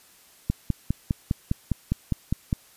click train, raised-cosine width 5 ms, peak -10 dBFS, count 11, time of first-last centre 0.5-2.528 s, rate 4.93 Hz, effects white hiss -55 dBFS RMS until 2.76 s + resampled to 32000 Hz

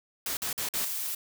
white noise bursts, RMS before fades -32 dBFS, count 4, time 0.26-0.847 s, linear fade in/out 2 ms, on 110 ms, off 49 ms
blue noise, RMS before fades -33 dBFS, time 0.75-1.15 s, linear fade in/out 5 ms
effects none

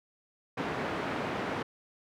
pink band-pass noise, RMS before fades -34 dBFS, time 0.57-1.63 s, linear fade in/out 10 ms, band 190 to 1900 Hz, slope 12 dB/octave, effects none

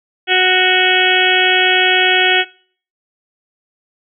harmonic tone with a mistuned harmonic, 369.5 Hz, F#4, 2 cents flat, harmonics 1 / 2 / 4 / 5 / 6 / 7 / 8 / 9, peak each -18 / -18 / -18 / -18 / -18 / -18 / -18 / -18 dBFS, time 0.27-2.45 s, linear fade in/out 50 ms, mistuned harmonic 9, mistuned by -17 cents, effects noise-tail reverb RT60 0.5 s tail -23 dB re dry

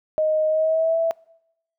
sine tone with pitch glide, 622.3 to 659.3 Hz, D#5 to E5, 0 to 0 cents, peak -17 dBFS, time 0.18-1.11 s, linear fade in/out 0 ms, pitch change +100 cents, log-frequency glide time 0.48-0.98 s, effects noise-tail reverb RT60 0.8 s tail -25 dB re dry

